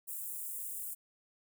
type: high-pass noise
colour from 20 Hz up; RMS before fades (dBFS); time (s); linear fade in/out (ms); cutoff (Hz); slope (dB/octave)
white; -41; 0.07-0.95; 20; 7900; 48
effects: none